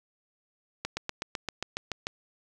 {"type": "slowing click train", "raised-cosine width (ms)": 0.2, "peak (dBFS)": -14, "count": 10, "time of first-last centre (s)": [0.85, 2.069], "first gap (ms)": 120, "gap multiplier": 1.03, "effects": []}